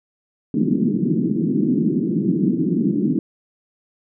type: band-pass noise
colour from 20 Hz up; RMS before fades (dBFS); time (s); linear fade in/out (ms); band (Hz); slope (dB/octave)
pink; -19; 0.54-3.19; 2; 160 to 340; 48
effects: none